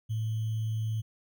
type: tone with sample-and-hold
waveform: sine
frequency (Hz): 110.3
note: A2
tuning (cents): +5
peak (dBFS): -28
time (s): 0.09-1.02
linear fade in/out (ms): 20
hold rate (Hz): 3150
effects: none